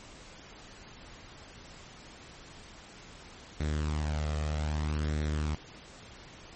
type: tone with flanger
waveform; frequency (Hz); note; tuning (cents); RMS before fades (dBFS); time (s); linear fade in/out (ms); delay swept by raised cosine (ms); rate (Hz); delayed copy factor
sawtooth; 75.8; D#2; -45; -31; 3.6-5.55; 5; 0.51 to 1.61; 0.63; +0.55
effects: pink hiss -50 dBFS RMS until 6.55 s + MP3 32 kbps